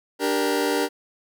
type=chord; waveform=sawtooth; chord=G minor; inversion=second; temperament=just; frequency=294 / 392 / 470.4 Hz; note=D4 / G4 / Bb4; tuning=+2 / 0 / +16 cents; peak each=-21 dBFS; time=0.19-0.89 s; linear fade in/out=50 ms; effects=none